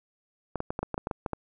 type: clicks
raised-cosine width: 1 ms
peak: -16 dBFS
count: 11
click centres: 0.557 / 0.604 / 0.705 / 0.791 / 0.83 / 0.943 / 0.979 / 1.071 / 1.112 / 1.262 / 1.333 s
effects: none